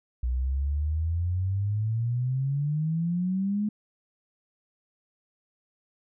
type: exponential sweep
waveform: sine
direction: up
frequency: 60.2 to 213.3 Hz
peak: -24 dBFS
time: 0.23-3.69 s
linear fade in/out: 5 ms
effects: none